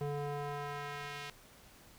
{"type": "tone with band-pass filter sweep", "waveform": "square", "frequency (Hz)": 144.5, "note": "D3", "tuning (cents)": -28, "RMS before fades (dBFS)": -40, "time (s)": [0.01, 1.3], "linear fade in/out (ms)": 0, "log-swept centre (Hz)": [410, 2900], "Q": 0.88, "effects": ["pink hiss -59 dBFS RMS until 1.98 s"]}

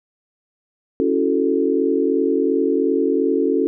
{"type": "chord", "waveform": "sine", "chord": "F# minor seventh", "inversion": "second", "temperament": "equal with one note detuned", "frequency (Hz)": [277.2, 327.2, 370, 440], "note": ["C#4", "E4", "F#4", "A4"], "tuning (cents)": [0, -13, 0, 0], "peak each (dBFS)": [-20, -23, -21, -20], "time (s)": [1, 3.67], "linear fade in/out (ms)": 0, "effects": []}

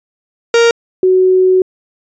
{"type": "tone pair in turn", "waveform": ["45% pulse", "sine"], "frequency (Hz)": [466.2, 372], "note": ["A#4", "F#4"], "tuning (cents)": [0, 9], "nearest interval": "major third", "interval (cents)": 391, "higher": "first", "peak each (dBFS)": -6, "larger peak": "neither", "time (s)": [[0.54, 0.71], [1.03, 1.62]], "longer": "second", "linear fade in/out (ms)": 2, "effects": ["resampled to 16000 Hz"]}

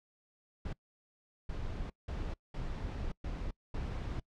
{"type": "noise bursts at uneven times", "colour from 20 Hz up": "brown", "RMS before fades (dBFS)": -38, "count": 6, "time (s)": [[0.65, 0.73], [1.49, 1.9], [2.08, 2.34], [2.54, 3.12], [3.24, 3.51], [3.74, 4.2]], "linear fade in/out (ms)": 5, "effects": ["noise-tail reverb RT60 0.1 s tail -24 dB re dry", "low-pass 5000 Hz 12 dB/octave"]}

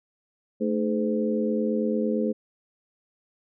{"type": "tone cluster", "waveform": "sine", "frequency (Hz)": [219.9, 309.2, 422.4, 511], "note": ["A3", "D#4", "G#4", "C5"], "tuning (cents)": [-1, -11, 29, -41], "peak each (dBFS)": [-25, -31, -29, -29], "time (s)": [0.6, 2.33], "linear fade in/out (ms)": 20, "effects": []}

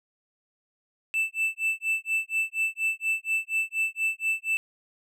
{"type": "tone with tremolo", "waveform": "triangle", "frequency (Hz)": 2648, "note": "E7", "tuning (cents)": 7, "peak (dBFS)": -20, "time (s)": [1.14, 4.57], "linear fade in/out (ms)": 0, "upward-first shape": "sine", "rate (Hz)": 4.2, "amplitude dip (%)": 100, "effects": []}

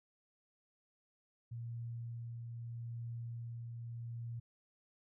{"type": "tone with tremolo", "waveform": "sine", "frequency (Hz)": 117.2, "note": "A#2", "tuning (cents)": 10, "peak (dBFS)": -40, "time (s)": [1.51, 4.4], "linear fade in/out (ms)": 10, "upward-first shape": "triangle", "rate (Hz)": 0.79, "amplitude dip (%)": 30, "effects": []}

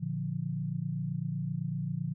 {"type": "chord", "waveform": "sine", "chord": "Bb major", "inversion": "none", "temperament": "equal", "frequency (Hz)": [116.54, 146.83, 174.61], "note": ["Bb2", "D3", "F3"], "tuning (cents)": [0, 0, 0], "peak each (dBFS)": [-38, -34, -35], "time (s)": [0, 2.14], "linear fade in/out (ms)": 20, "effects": []}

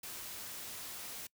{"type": "noise", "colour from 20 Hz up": "white", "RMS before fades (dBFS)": -45, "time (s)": [0.03, 1.27], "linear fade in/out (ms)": 5, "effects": ["noise-tail reverb RT60 0.1 s tail -24 dB re dry"]}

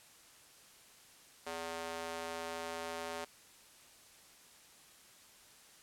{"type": "tone with high-pass filter", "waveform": "square", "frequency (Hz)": 82.9, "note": "E2", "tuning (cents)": 10, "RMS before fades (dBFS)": -42, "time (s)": [1.46, 3.25], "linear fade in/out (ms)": 10, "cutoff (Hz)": 540, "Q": 1.1, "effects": ["white hiss -60 dBFS RMS until 5.82 s", "low-pass 11000 Hz 12 dB/octave"]}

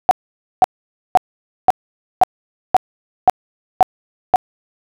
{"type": "tone bursts", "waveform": "sine", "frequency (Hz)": 746, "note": "F#5", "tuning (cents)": 14, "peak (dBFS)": -4, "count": 9, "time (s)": [0.09, 4.359], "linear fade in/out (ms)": 0, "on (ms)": 21, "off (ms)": 510, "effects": []}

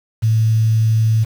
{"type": "tone with quantisation", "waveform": "sine", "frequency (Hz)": 111, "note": "A2", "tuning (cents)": 16, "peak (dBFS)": -11, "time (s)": [0.22, 1.25], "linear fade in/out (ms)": 20, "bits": 6, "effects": []}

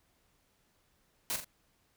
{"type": "noise with echo", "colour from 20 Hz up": "white", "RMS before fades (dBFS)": -34, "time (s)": [1.3, 1.36], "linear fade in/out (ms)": 0, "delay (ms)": 42, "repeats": 2, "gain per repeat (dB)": -7, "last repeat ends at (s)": 1.444, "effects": ["pink hiss -72 dBFS RMS until 1.96 s"]}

